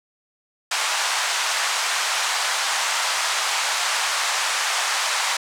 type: band-pass noise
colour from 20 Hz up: pink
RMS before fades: -23 dBFS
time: 0.71-5.37 s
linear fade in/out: 5 ms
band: 810 to 8600 Hz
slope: 24 dB/octave
effects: none